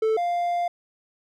triangle tone pair in turn, 440 / 698.5 Hz, A4 / F5, 0 / 0 cents, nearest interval minor sixth, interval 800 cents, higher second, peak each -17 / -20 dBFS, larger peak first, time 0.02-0.17 / 0.17-0.68 s, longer second, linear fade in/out 5 ms, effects none

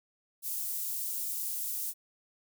white high-pass noise, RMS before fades -35 dBFS, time 0.42-1.94 s, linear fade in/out 50 ms, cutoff 9200 Hz, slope 12 dB/octave, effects none

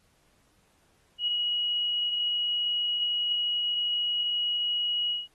sine tone with ADSR envelope, 2906 Hz, F#7, 32 cents flat, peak -23 dBFS, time 1.18-5.28 s, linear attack 91 ms, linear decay 18 ms, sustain -2 dB, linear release 170 ms, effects pink hiss -67 dBFS RMS until 5.34 s + AAC 32 kbps

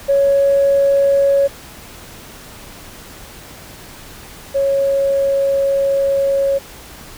sine tone pair in turn, 556 / 551.2 Hz, C#5 / C#5, +5 / -10 cents, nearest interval unison, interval 15 cents, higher first, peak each -9 / -12 dBFS, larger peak first, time 0.08-1.48 / 4.54-6.59 s, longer second, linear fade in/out 20 ms, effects tanh soft clip ceiling -5 dBFS + pink hiss -37 dBFS RMS until 7.17 s

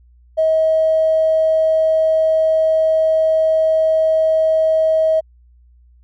triangle tone with tanh clipping, 637 Hz, D#5, 41 cents sharp, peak -11 dBFS, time 0.37-5.21 s, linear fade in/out 20 ms, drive 2 dB, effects added 60 Hz sine -46 dBFS peak until 6.03 s

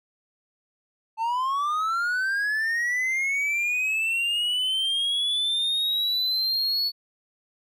triangle linear sweep, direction up, 876 to 4435 Hz, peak -21 dBFS, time 1.17-6.92 s, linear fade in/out 50 ms, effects none

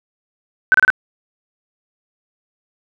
sine tone bursts, 1524 Hz, G6, 49 cents flat, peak -7 dBFS, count 4, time 0.72-0.902 s, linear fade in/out 0 ms, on 23 ms, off 30 ms, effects none

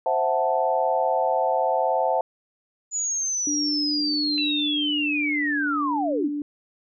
sine chord, F# half-diminished seventh, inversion second, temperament equal, 523.3 / 659.3 / 740 / 880 Hz, C5 / E5 / F#5 / A5, 0 / 0 / 0 / 0 cents, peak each -25 dBFS, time 0.06-2.21 s, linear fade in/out 2 ms
sine linear sweep, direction down, 6970 to 207.9 Hz, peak -23 dBFS, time 2.91-6.3 s, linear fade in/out 50 ms
sine tone with pitch glide, 295.7 to 292.6 Hz, D4 to D4, +12 to -6 cents, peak -25 dBFS, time 3.47-6.42 s, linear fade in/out 2 ms, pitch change -18 cents, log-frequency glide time 5.33-5.57 s
sine tone with exponential decay, 2691 Hz, E7, 35 cents sharp, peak -27 dBFS, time 4.38-5.53 s, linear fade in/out 0 ms, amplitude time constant 250 ms
effects none

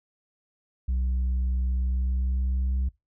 sine tone with pitch glide, 63 to 64.58 Hz, B1 to C2, +35 to -22 cents, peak -20 dBFS, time 0.88-2.89 s, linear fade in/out 10 ms, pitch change +43 cents, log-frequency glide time 1.78-2.75 s, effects noise-tail reverb RT60 0.2 s tail -23 dB re dry + tanh soft clip ceiling -22 dBFS

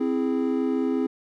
triangle chord, C augmented, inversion none, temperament equal, 261.6 / 329.6 / 415.3 Hz, C4 / E4 / G#4, 0 / 0 / 0 cents, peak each -22 / -26 / -26 dBFS, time 0-1.07 s, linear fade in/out 10 ms, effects none

